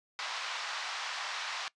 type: band-pass noise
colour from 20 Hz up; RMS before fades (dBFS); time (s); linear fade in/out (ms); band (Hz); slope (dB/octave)
pink; -38; 0.19-1.68; 0; 850 to 5500; 24
effects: noise-tail reverb RT60 0.1 s tail -21 dB re dry + resampled to 22050 Hz